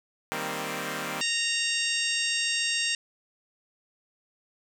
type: chord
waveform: 5% pulse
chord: C minor seventh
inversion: first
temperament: equal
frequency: 155.56 / 196 / 233.1 / 261.6 Hz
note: Eb3 / G3 / Bb3 / C4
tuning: 0 / 0 / 0 / 0 cents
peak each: -25 / -25 / -26 / -24 dBFS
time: 0.32-1.21 s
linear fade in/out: 0 ms
type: harmonic tone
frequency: 927 Hz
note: A#5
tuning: 10 cents flat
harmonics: 2 / 3 / 4 / 5 / 6 / 7 / 8 / 9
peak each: -33 / -29 / -33 / -35 / -33 / -40 / -37 / -37 dBFS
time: 1.21-2.95 s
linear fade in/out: 2 ms
effects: none